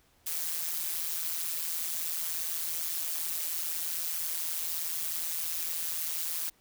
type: noise with amplitude modulation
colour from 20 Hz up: blue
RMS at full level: -30 dBFS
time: 0.26-6.5 s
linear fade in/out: 10 ms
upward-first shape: sine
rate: 164 Hz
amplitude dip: 80%
effects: pink hiss -66 dBFS RMS until 6.6 s